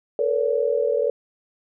sine tone cluster, 445.5 / 486.2 / 568 Hz, A4 / B4 / C#5, +22 / -27 / +42 cents, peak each -23 dBFS, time 0.19-1.1 s, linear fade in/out 2 ms, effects none

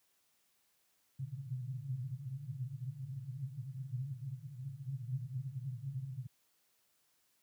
pink band-pass noise, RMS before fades -42 dBFS, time 1.19-6.27 s, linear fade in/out 10 ms, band 120 to 140 Hz, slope 96 dB/octave, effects white hiss -75 dBFS RMS until 7.42 s + high-pass 60 Hz 12 dB/octave

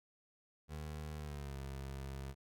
25% pulse tone with pitch glide, 76 to 67.71 Hz, D#2 to C#2, -40 to -40 cents, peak -39 dBFS, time 0.68-2.35 s, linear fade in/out 50 ms, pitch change -200 cents, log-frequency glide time 1.17-1.57 s, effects none

